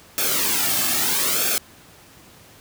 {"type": "noise with flanger", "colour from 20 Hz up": "white", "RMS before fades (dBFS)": -21, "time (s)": [0.18, 1.58], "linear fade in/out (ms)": 0, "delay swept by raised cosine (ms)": [1, 2.1], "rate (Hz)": 0.78, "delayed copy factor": -0.7, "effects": ["pink hiss -48 dBFS RMS until 2.6 s", "high-pass 60 Hz 12 dB/octave"]}